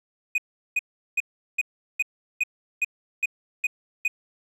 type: tone bursts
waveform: triangle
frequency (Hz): 2489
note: D#7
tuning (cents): 0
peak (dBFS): -18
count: 10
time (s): 0.35-4.08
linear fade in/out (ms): 5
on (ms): 31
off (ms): 380
effects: none